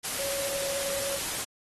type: tone in noise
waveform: sine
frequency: 555 Hz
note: C#5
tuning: 2 cents sharp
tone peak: -32 dBFS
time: 0.18-1.18 s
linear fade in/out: 20 ms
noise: white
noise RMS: -32 dBFS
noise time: 0.03-1.45 s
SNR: -3 dB
effects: AAC 32 kbps